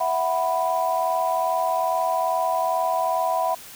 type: chord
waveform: sine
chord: E suspended second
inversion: none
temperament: just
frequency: 659.3 / 741.7 / 988.9 Hz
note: E5 / F#5 / B5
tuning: 0 / +4 / +2 cents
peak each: -24 dBFS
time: 0-3.55 s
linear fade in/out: 10 ms
effects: tanh soft clip ceiling -10 dBFS + white hiss -42 dBFS RMS until 3.75 s